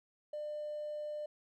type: tone with hard clipping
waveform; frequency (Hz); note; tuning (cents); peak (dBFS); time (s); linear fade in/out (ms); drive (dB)
triangle; 599; D5; +34; -38; 0.33-1.26; 5; 3
effects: none